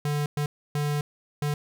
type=tone bursts at uneven times; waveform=square; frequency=146.9 Hz; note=D3; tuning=1 cent sharp; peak=-25 dBFS; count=4; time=0.05-0.26 / 0.37-0.46 / 0.75-1.01 / 1.42-1.54 s; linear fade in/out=2 ms; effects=none